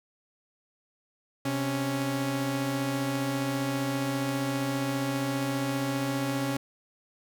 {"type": "tone pair together", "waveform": "sawtooth", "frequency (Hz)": [131.12, 277.2], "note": ["C3", "C#4"], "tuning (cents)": [4, 0], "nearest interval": "octave + minor second", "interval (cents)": 1296, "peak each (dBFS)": [-28, -25], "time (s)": [1.45, 6.57], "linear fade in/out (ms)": 5, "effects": []}